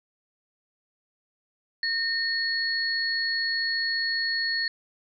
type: tone pair together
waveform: sine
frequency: 1831 / 4355 Hz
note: A#6 / C#8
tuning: -32 / -31 cents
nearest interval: octave + minor third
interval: 1501 cents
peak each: -27 dBFS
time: 1.83-4.68 s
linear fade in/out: 2 ms
effects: none